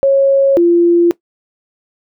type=tone pair in turn; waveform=sine; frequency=548 / 344 Hz; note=C#5 / F4; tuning=-20 / -26 cents; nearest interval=minor sixth; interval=806 cents; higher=first; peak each=-6 dBFS; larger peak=neither; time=0.03-0.57 / 0.57-1.11 s; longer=neither; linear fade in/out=0 ms; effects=noise-tail reverb RT60 0.1 s tail -19 dB re dry